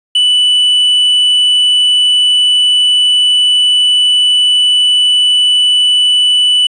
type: tone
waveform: triangle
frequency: 2976 Hz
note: F#7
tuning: 9 cents sharp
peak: -5 dBFS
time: 0.15-6.67 s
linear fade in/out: 5 ms
effects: resampled to 24000 Hz + 7-bit